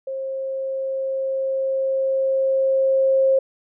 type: tone with level ramp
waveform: sine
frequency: 534 Hz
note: C5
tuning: 35 cents sharp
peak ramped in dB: -25 to -13 dBFS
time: 0.07-3.39 s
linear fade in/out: 5 ms
effects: none